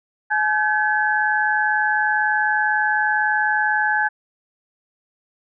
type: tone cluster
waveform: sine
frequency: 851 / 1539 / 1699 Hz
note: G#5 / G6 / G#6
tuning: +42 / -32 / +39 cents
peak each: -21 dBFS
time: 0.3-4.09 s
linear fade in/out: 20 ms
effects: none